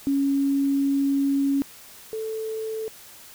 sine tone pair in turn, 277.2 / 440.8 Hz, C#4 / A4, 0 / +3 cents, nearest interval minor sixth, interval 803 cents, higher second, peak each -19 / -27 dBFS, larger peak first, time 0.07-1.62 / 2.13-2.88 s, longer first, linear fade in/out 0 ms, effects white hiss -46 dBFS RMS until 3.34 s

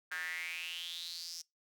square tone with high-pass filter sweep, 84.6 Hz, E2, 45 cents sharp, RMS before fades -42 dBFS, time 0.11-1.42 s, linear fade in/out 10 ms, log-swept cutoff 1600 to 5600 Hz, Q 7.1, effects noise-tail reverb RT60 0.2 s tail -24 dB re dry

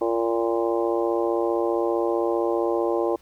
harmonic tone with a mistuned harmonic, 115.3 Hz, A#2, 19 cents flat, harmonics 3 / 4 / 5 / 6 / 7 / 8 / 9, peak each -24 / -26 / -27 / -36 / -31 / -40 / -34 dBFS, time 0.01-3.16 s, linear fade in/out 5 ms, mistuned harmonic 8, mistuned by +20 cents, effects added 62 Hz sine -55 dBFS peak until 3.21 s + pink hiss -58 dBFS RMS until 3.21 s

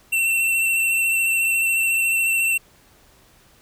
square tone with vibrato, 2699 Hz, E7, 40 cents sharp, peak -18 dBFS, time 0.12-2.58 s, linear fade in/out 10 ms, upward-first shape triangle, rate 14 Hz, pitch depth 26 cents each way, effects pink hiss -54 dBFS RMS until 3.61 s

